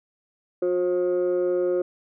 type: tone pair together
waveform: sine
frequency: 359.2 / 535.2 Hz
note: F4 / C5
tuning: +49 / +39 cents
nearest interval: perfect fifth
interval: 690 cents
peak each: -20 / -23 dBFS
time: 0.62-1.82 s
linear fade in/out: 5 ms
effects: tanh soft clip ceiling -17 dBFS